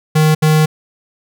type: tone bursts at uneven times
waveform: square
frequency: 155.2 Hz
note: D#3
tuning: 4 cents flat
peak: -9 dBFS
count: 2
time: 0.15-0.35 / 0.42-0.66 s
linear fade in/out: 10 ms
effects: none